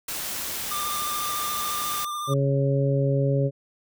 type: noise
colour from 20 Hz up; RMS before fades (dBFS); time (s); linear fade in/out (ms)
white; -31; 0.08-2.05; 5
type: tone with vibrato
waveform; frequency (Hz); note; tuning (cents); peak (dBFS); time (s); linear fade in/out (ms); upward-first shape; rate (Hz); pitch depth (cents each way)
square; 1193; D6; +27; -29; 0.71-2.34; 5; sine; 14; 22
type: harmonic tone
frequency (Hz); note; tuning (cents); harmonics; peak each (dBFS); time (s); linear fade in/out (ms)
138.3; C#3; -4; 1 / 2 / 3 / 4; -21 / -30 / -28 / -27; 2.27-3.51; 50
effects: none